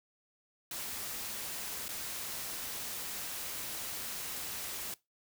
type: noise with dropouts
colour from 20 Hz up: white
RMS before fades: -40 dBFS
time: 0.71-4.94 s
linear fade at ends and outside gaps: 2 ms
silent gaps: 1.882-1.889 s
effects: noise-tail reverb RT60 0.2 s tail -20 dB re dry